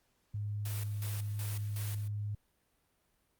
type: tone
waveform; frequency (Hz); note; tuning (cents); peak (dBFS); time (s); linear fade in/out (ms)
sine; 103.83; G#2; 0; -34; 0.34-2.35; 5
type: noise with tremolo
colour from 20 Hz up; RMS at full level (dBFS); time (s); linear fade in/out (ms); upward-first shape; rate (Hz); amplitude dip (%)
white; -44; 0.65-2.08; 5; square; 2.7; 75
effects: pink hiss -75 dBFS RMS until 3.39 s + Opus 48 kbps